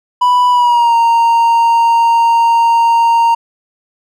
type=tone with pitch glide; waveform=triangle; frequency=987.8 to 927 Hz; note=B5 to A#5; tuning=0 to -10 cents; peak=-5 dBFS; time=0.21-3.35 s; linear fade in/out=10 ms; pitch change=-110 cents; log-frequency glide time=0.5-0.95 s; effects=none